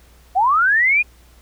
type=linear sweep; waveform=sine; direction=up; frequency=701 to 2489 Hz; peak=-12 dBFS; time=0.35-1.03 s; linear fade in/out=20 ms; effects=added 60 Hz sine -47 dBFS peak until 1.41 s + pink hiss -53 dBFS RMS until 1.41 s